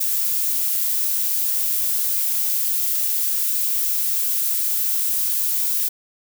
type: noise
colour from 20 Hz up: violet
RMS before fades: -21 dBFS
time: 0-5.89 s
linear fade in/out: 10 ms
effects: none